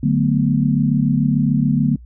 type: chord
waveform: sine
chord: B minor seventh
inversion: first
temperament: equal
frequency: 146.83 / 185 / 220 / 246.9 Hz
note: D3 / F#3 / A3 / B3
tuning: 0 / 0 / 0 / 0 cents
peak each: -17 / -22 / -19 / -19 dBFS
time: 0.03-1.96 s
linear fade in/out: 5 ms
effects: noise-tail reverb RT60 0.1 s tail -24 dB re dry + added 60 Hz sine -37 dBFS peak until 2.05 s